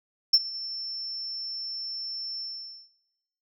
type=tone with ADSR envelope; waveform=sine; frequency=5370 Hz; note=E8; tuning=31 cents sharp; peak=-10 dBFS; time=0.33-2.9 s; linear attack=11 ms; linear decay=45 ms; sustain=-21 dB; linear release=500 ms; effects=noise-tail reverb RT60 1.0 s tail -21 dB re dry + tanh soft clip ceiling -12 dBFS